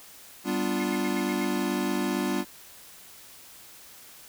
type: chord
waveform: square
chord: G dominant seventh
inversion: none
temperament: equal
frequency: 196 / 246.9 / 293.7 / 349.2 Hz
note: G3 / B3 / D4 / F4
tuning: 0 / 0 / 0 / 0 cents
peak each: -32 dBFS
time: 0.44-2.45 s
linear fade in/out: 50 ms
type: tone bursts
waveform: sine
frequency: 2144 Hz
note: C7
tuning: 42 cents sharp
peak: -34 dBFS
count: 6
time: 0.8-1.446 s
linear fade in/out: 2 ms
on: 36 ms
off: 86 ms
effects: white hiss -49 dBFS RMS until 4.28 s